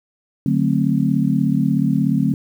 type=chord; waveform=sine; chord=D dominant seventh; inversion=none; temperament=just; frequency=146.83 / 183.54 / 220.2 / 264.3 Hz; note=D3 / F#3 / A3 / C4; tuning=0 / -14 / +2 / +18 cents; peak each=-20 dBFS; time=0.46-2.34 s; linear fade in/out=2 ms; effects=8-bit

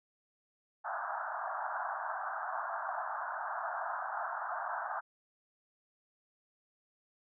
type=band-pass noise; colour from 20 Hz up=pink; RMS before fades=-38 dBFS; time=0.84-5.01 s; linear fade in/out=20 ms; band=650 to 1600 Hz; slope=96 dB/octave; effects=none

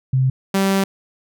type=tone pair in turn; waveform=sine / sawtooth; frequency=130.9 / 194.45 Hz; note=C3 / G3; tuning=+1 / -14 cents; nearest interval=perfect fifth; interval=685 cents; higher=second; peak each=-13 / -11 dBFS; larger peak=second; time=0.13-0.3 / 0.54-0.84 s; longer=second; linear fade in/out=5 ms; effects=none

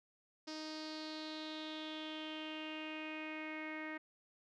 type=tone with low-pass filter sweep; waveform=sawtooth; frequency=311.1 Hz; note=D#4; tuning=in tune; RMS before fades=-45 dBFS; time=0.47-3.98 s; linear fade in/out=10 ms; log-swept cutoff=5100 to 2000 Hz; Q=5.7; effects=none

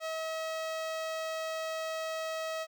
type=tone with notch filter; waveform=sawtooth; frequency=641 Hz; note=E5; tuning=49 cents flat; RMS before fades=-36 dBFS; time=0-2.67 s; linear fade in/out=50 ms; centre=11000 Hz; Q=1; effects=none

